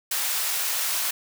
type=high-pass noise; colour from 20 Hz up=white; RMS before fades=-26 dBFS; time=0.11-1.11 s; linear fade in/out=5 ms; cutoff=760 Hz; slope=12 dB/octave; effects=none